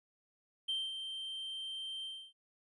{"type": "tone with ADSR envelope", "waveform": "triangle", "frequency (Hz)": 3136, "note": "G7", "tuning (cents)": 0, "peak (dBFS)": -30, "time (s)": [0.68, 2.33], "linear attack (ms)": 13, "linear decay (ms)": 220, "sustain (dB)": -8, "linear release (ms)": 290, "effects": ["tanh soft clip ceiling -27 dBFS", "resampled to 24000 Hz"]}